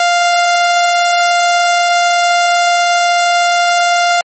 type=tone; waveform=sawtooth; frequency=698.5 Hz; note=F5; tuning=in tune; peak=-5 dBFS; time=0-4.21 s; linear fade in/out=2 ms; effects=MP3 32 kbps